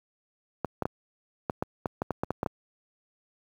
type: clicks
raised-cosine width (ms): 1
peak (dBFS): -13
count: 12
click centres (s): 0.647 / 0.823 / 0.855 / 1.498 / 1.625 / 1.858 / 2.019 / 2.107 / 2.235 / 2.306 / 2.431 / 2.462
effects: high-pass 80 Hz 12 dB/octave + 9-bit